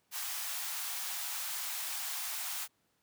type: high-pass noise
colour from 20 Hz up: white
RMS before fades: -38 dBFS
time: 0.11-2.68 s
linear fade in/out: 50 ms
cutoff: 690 Hz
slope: 48 dB/octave
effects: pink hiss -75 dBFS RMS until 3.02 s + high-pass 100 Hz 12 dB/octave